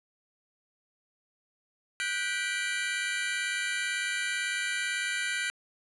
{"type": "chord", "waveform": "sawtooth", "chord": "G major seventh", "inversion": "third", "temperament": "just", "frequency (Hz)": [1470, 1568, 1960, 2352], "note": ["F#6", "G6", "B6", "D7"], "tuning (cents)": [-12, 0, -14, 2], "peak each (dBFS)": -31, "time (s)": [2, 5.5], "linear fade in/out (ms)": 0, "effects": ["resampled to 24000 Hz", "10-bit"]}